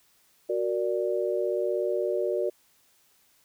sine chord, Gb augmented, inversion none, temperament equal, 370 / 466.2 / 587.3 Hz, Gb4 / Bb4 / D5, 0 / 0 / 0 cents, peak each -28 / -30 / -29 dBFS, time 0.49-2.5 s, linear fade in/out 10 ms, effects white hiss -64 dBFS RMS until 3.44 s

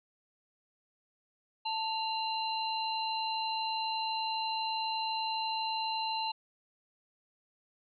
sine tone cluster, 886 / 2787 / 4063 Hz, A5 / F7 / B7, +12 / -4 / +48 cents, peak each -33 / -39 / -37 dBFS, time 1.65-6.32 s, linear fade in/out 10 ms, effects none

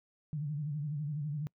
sine tone with vibrato, 148.2 Hz, D3, 16 cents sharp, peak -33 dBFS, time 0.33-1.47 s, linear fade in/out 0 ms, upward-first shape sine, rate 12 Hz, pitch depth 94 cents each way, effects noise-tail reverb RT60 0.1 s tail -26 dB re dry

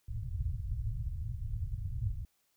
white low-pass noise, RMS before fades -36 dBFS, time 0.08-2.25 s, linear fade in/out 2 ms, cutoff 120 Hz, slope 48 dB/octave, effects white hiss -75 dBFS RMS until 2.56 s

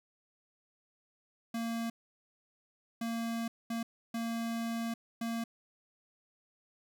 square tone bursts at uneven times, 230 Hz, A#3, 23 cents flat, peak -34 dBFS, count 5, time 1.54-1.9 / 3.01-3.48 / 3.7-3.83 / 4.14-4.94 / 5.21-5.44 s, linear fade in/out 5 ms, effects none

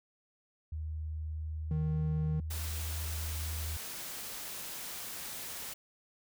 sine tone with pitch glide, 78 to 78.91 Hz, D#2 to D#2, +5 to +25 cents, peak -35 dBFS, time 0.72-3.77 s, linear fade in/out 5 ms, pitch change +20 cents, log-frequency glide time 1.31-2.41 s
triangle tone, 155.56 Hz, D#3, in tune, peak -28 dBFS, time 1.71-2.4 s, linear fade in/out 2 ms
white noise, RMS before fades -42 dBFS, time 2.5-5.74 s, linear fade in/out 10 ms
effects none

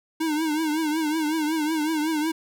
square tone with vibrato, 311.1 Hz, D#4, in tune, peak -23 dBFS, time 0.2-2.32 s, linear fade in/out 10 ms, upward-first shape triangle, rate 5.4 Hz, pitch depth 98 cents each way, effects none

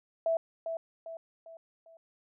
sine tone with echo, 658 Hz, E5, 3 cents flat, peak -25 dBFS, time 0.26-0.37 s, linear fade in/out 2 ms, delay 400 ms, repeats 4, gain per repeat -7 dB, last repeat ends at 1.97 s, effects none

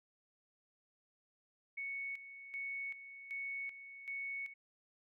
sine tone with tremolo, 2217 Hz, C#7, in tune, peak -39 dBFS, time 1.77-4.54 s, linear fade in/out 10 ms, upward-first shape square, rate 1.3 Hz, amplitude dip 70%, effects none

